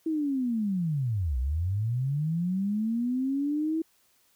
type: linear two-way sweep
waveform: sine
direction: down then up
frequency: 326.7 to 59.7 to 326.7 Hz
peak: -25 dBFS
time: 0.06-3.82 s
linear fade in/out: 5 ms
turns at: 1.38 s
effects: white hiss -66 dBFS RMS until 4.35 s